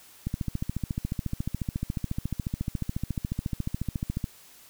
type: click train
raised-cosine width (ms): 5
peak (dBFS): -16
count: 57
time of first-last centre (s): 0.27-4.242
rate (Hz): 14.1
effects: white hiss -53 dBFS RMS until 4.69 s